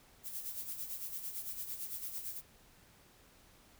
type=noise with tremolo; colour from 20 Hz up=violet; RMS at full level=-40 dBFS; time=0.23-2.42 s; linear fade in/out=50 ms; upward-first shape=sine; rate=8.9 Hz; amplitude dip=60%; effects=pink hiss -63 dBFS RMS until 3.79 s